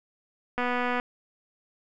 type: click train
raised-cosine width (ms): 0.5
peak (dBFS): -14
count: 104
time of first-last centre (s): 0.58-0.999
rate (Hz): 246
effects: none